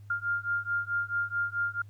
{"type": "beating tone pair", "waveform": "sine", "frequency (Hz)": [1400, 1404.6], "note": ["F6", "F6"], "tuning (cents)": [4, 10], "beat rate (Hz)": 4.6, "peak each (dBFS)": -31, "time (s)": [0.1, 1.82], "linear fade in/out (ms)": 5, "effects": ["added 102 Hz sine -46 dBFS peak until 1.89 s", "pink hiss -69 dBFS RMS until 1.89 s"]}